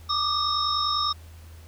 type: tone cluster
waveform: sine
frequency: 1170 / 1220 / 3750 / 5330 Hz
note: D6 / D#6 / A#7 / E8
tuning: -7 / -34 / +10 / +18 cents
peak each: -28 dBFS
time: 0.09-1.13 s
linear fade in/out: 10 ms
effects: added 81 Hz sine -43 dBFS peak until 1.67 s + pink hiss -54 dBFS RMS until 1.67 s